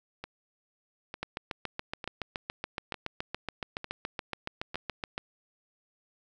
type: two click trains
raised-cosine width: 0.3 ms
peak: -22 / -17 dBFS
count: 6 / 29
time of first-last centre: 0.24-4.745 / 1.23-5.179 s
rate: 1.11 / 7.09 Hz
effects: none